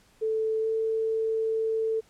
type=tone with pitch glide; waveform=sine; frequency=440.1 to 444.4 Hz; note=A4 to A4; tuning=0 to +17 cents; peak=-24 dBFS; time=0.21-2.01 s; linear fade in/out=20 ms; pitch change=+17 cents; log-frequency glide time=0.61-0.67 s; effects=pink hiss -61 dBFS RMS until 2.09 s + low-pass 11000 Hz 12 dB/octave